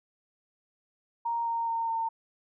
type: tone with pitch steps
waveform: sine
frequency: 932.3 / 924.3 / 916.3 / 908.4 Hz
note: A#5 / A#5 / A#5 / A#5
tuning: 0 / -15 / -30 / -45 cents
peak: -27 dBFS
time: 1.25-2.09 s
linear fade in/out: 10 ms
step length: 210 ms
effects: none